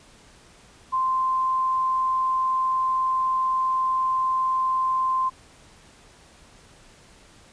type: tone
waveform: sine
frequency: 1042 Hz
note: C6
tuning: 7 cents flat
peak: -20 dBFS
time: 0.92-5.3 s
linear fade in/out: 20 ms
effects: pink hiss -52 dBFS RMS until 7.52 s + resampled to 22050 Hz